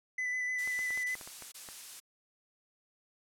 triangle tone with vibrato, 2000 Hz, B6, 21 cents sharp, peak -30 dBFS, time 0.18-1.15 s, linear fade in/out 5 ms, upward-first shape square, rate 6.6 Hz, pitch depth 12 cents each way
blue noise bursts, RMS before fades -43 dBFS, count 3, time 0.58-2.002 s, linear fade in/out 10 ms, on 460 ms, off 21 ms
clicks, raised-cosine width 0.5 ms, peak -32 dBFS, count 9, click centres 0.675 / 0.791 / 0.906 / 0.975 / 1.153 / 1.212 / 1.275 / 1.423 / 1.688 s
effects low-pass 10000 Hz 12 dB/octave

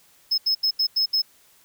triangle tone bursts at uneven times, 5180 Hz, E8, 31 cents flat, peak -17 dBFS, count 6, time 0.31-0.38 / 0.46-0.55 / 0.63-0.71 / 0.79-0.87 / 0.96-1.06 / 1.13-1.22 s, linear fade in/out 10 ms, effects white hiss -57 dBFS RMS until 1.64 s

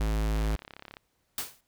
square tone, 53.5 Hz, A1, 48 cents flat, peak -26 dBFS, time 0-0.56 s, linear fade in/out 5 ms
click train, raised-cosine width 0.3 ms, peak -27 dBFS, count 22, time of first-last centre 0.36-0.969 s, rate 34.5 Hz
white noise with exponential decay, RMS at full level -29 dBFS, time 1.38-1.61 s, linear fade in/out 2 ms, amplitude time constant 49 ms
effects pink hiss -74 dBFS RMS until 1.67 s

